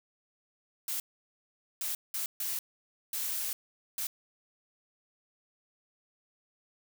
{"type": "noise bursts at uneven times", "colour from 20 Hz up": "blue", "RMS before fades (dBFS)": -34, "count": 6, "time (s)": [[0.88, 1], [1.81, 1.95], [2.14, 2.26], [2.4, 2.59], [3.13, 3.53], [3.98, 4.07]], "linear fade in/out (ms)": 2, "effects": []}